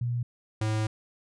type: tone pair in turn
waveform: sine / square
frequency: 120.6 / 108.72 Hz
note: B2 / A2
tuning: -41 / -20 cents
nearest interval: major second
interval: 179 cents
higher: first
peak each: -26 dBFS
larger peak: neither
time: 0.01-0.23 / 0.61-0.87 s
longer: second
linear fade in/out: 5 ms
effects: resampled to 22050 Hz